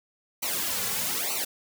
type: noise with flanger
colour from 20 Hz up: white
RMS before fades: -29 dBFS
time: 0.42-1.45 s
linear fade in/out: 10 ms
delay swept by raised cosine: 0.58 to 3.28 ms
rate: 1.1 Hz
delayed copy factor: -0.95
effects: none